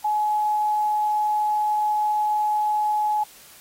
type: tone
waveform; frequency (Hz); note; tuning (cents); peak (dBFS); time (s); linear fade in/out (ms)
sine; 846; G#5; +32; -19; 0.04-3.24; 10
effects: white hiss -48 dBFS RMS until 3.6 s + AAC 48 kbps